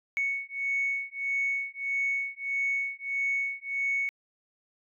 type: beating tone pair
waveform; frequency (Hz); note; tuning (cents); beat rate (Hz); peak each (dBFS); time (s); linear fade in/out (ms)
sine; 2217 / 2218.6; C#7 / C#7; 0 / +1; 1.6; -30; 0.17-4.09; 0
effects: tanh soft clip ceiling -20 dBFS